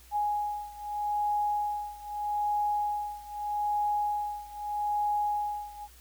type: beating tone pair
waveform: sine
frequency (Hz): 830.6 / 831.4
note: G#5 / G#5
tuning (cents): 0 / +2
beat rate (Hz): 0.8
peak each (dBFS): -30 / -32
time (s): 0.11-5.88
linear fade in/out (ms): 50
effects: added 60 Hz sine -54 dBFS peak until 6 s + white hiss -57 dBFS RMS until 6 s